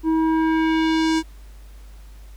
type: tone with low-pass filter sweep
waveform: square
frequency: 320.4 Hz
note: E4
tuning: 49 cents flat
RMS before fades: -19 dBFS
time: 0.03-1.23 s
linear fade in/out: 50 ms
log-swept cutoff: 650 to 7400 Hz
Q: 1.2
effects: added 50 Hz sine -39 dBFS peak until 2.36 s + pink hiss -54 dBFS RMS until 2.36 s